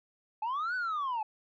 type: linear two-way sweep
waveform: sine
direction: up then down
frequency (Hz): 837 to 1520 to 837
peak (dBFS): -28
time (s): 0.42-1.23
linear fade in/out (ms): 5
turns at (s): 0.75
effects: tanh soft clip ceiling -29 dBFS